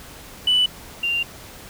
sine tone pair in turn, 2979 / 2782 Hz, F#7 / F7, +11 / -7 cents, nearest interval minor second, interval 118 cents, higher first, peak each -13 / -19 dBFS, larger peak first, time 0.47-0.66 / 1.03-1.23 s, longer second, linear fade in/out 5 ms, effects tanh soft clip ceiling -11 dBFS + pink hiss -41 dBFS RMS until 1.69 s

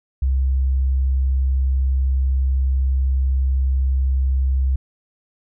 sine tone, 66 Hz, C2, 16 cents sharp, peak -15 dBFS, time 0.22-4.76 s, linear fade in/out 5 ms, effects none

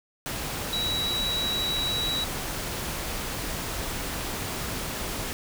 sine tone in noise, 3898 Hz, B7, 23 cents flat, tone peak -26 dBFS, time 0.73-2.24 s, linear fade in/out 0 ms, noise pink, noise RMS -32 dBFS, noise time 0.26-5.33 s, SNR +3 dB, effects none

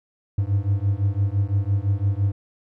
triangle beating tone pair, 96.9 / 102.8 Hz, G2 / G#2, -20 / -17 cents, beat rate 5.9 Hz, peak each -20 dBFS, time 0.38-2.32 s, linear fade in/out 5 ms, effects none

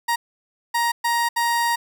30% pulse tone bursts at uneven times, 940 Hz, A#5, 14 cents sharp, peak -16 dBFS, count 4, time 0.08-0.16 / 0.74-0.92 / 1.04-1.29 / 1.36-1.76 s, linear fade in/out 10 ms, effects none

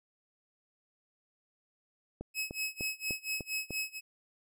click train, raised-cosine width 2 ms, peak -26 dBFS, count 6, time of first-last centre 2.21-3.707 s, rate 3.34 Hz
sawtooth tone with tremolo, 2566 Hz, E7, 47 cents flat, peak -28 dBFS, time 2.34-4.01 s, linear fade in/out 50 ms, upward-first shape sine, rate 4.3 Hz, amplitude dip 95%
effects none

